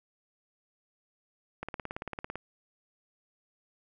click train, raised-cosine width 0.5 ms, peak -21 dBFS, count 14, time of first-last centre 1.63-2.356 s, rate 17.9 Hz, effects none

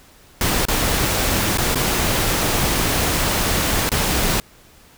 pink noise with dropouts, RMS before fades -19 dBFS, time 0.41-4.4 s, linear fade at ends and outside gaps 1 ms, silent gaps 0.653-0.684 / 1.574-1.583 / 1.747-1.756 / 3.892-3.917 s, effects pink hiss -49 dBFS RMS until 4.97 s

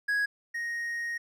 triangle tone pair in turn, 1661.2 / 1869.8 Hz, G#6 / A#6, 0 / +5 cents, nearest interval major second, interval 205 cents, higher second, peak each -23 / -29 dBFS, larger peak first, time 0.08-0.26 / 0.54-1.18 s, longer second, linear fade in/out 10 ms, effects none

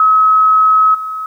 sine tone with level steps, 1281 Hz, E6, 50 cents flat, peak -6 / -19 dBFS, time 0-1.26 s, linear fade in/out 2 ms, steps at 0.94 s, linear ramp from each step 10 ms, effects 8-bit

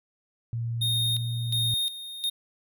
sine tone, 116.5 Hz, A#2, 1 cent flat, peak -27 dBFS, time 0.53-1.74 s, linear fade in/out 0 ms
square tone with tremolo, 3692 Hz, A#7, 17 cents flat, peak -25 dBFS, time 0.81-2.3 s, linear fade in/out 10 ms, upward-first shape square, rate 1.4 Hz, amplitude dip 75%
effects none

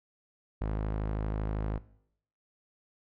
sawtooth tone with low-pass filter, 52.7 Hz, G#1, 26 cents sharp, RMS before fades -32 dBFS, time 0.61-1.78 s, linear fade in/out 5 ms, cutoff 1400 Hz, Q 0.63, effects noise-tail reverb RT60 0.7 s tail -19 dB re dry

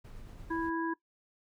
brown noise with tremolo, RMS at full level -46 dBFS, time 0.04-0.7 s, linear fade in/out 10 ms, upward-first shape triangle, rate 8.7 Hz, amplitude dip 30%
harmonic tone, 329.6 Hz, E4, in tune, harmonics 1 / 3 / 5, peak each -32 / -37 / -39 dBFS, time 0.5-0.94 s, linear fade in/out 10 ms
effects noise-tail reverb RT60 0.1 s tail -19 dB re dry

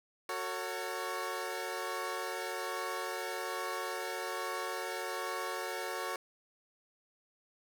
15% pulse chord, F# minor, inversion none, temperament equal with one note detuned, 370 / 451.6 / 554.4 Hz, F#4 / A4 / C#5, 0 / +45 / 0 cents, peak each -34 dBFS, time 0.29-6.16 s, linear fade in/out 2 ms, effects none

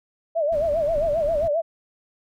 sine tone with vibrato, 622.3 Hz, D#5, in tune, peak -19 dBFS, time 0.35-1.62 s, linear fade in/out 20 ms, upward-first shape sine, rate 7.5 Hz, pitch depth 140 cents each way
brown noise, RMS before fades -35 dBFS, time 0.52-1.48 s, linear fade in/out 5 ms
effects none

